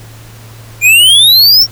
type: exponential sweep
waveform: square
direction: up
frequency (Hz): 2369 to 5588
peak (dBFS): -3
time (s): 0.81-1.67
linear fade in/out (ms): 50
effects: added 112 Hz sine -31 dBFS peak until 1.71 s + pink hiss -37 dBFS RMS until 1.71 s